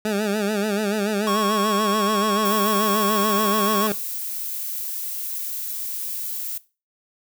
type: tone with vibrato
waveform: 20% pulse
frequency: 207.7 Hz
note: G#3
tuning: in tune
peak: -16 dBFS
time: 0.05-3.92 s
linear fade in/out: 2 ms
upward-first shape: sine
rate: 6.9 Hz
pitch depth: 88 cents each way
type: tone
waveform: square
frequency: 1100 Hz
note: C#6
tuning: 14 cents flat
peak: -23 dBFS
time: 1.27-3.87 s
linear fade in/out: 2 ms
type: noise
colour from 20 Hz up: violet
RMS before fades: -29 dBFS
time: 2.45-6.58 s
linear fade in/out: 5 ms
effects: noise-tail reverb RT60 0.3 s tail -18 dB re dry